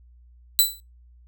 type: tone with exponential decay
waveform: 10% pulse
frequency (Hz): 3988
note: B7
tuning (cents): +16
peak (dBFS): -4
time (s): 0.59-0.8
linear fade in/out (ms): 0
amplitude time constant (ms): 45
effects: noise-tail reverb RT60 0.2 s tail -20 dB re dry + added 60 Hz sine -49 dBFS peak until 1.27 s